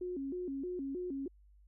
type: tone with vibrato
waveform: sine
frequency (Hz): 314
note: D#4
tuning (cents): +16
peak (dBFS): -36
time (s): 0.01-1.28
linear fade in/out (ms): 5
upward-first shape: square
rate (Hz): 3.2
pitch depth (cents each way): 240
effects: added 50 Hz sine -59 dBFS peak until 1.67 s